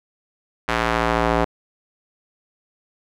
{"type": "tone with band-pass filter sweep", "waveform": "square", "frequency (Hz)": 57.1, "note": "A#1", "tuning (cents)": -35, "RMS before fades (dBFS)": -20, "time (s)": [0.68, 1.45], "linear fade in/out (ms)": 10, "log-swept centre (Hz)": [1600, 750], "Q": 0.88, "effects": []}